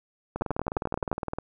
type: two click trains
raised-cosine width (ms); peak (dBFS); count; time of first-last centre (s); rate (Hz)
1; -16 / -12; 21 / 9; 0.36-1.386 / 0.42-1.116; 19.5 / 11.5
effects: none